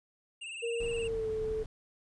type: tone with vibrato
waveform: square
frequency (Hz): 2719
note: F7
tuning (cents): -47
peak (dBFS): -40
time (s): 0.41-1.08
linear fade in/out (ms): 10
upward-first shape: sine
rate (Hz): 19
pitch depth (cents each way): 76
type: tone with pitch glide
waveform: sine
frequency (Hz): 466.2 to 437.5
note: A#4 to A4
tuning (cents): 0 to -10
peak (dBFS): -31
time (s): 0.62-1.64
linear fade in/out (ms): 20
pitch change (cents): -110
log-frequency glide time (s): 0.93-1.29
type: noise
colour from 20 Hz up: brown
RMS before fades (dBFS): -43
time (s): 0.8-1.66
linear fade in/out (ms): 2
effects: resampled to 24000 Hz